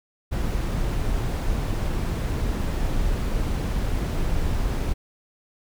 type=noise; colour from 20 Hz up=brown; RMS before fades=-24 dBFS; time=0.31-4.94 s; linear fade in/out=20 ms; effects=none